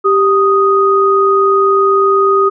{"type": "tone pair together", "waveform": "sine", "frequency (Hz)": [392.5, 1244.5], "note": ["G4", "D#6"], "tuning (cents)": [2, 0], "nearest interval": "octave + minor sixth", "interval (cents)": 1998, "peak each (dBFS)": -10, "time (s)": [0.04, 2.5], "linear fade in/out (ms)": 20, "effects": []}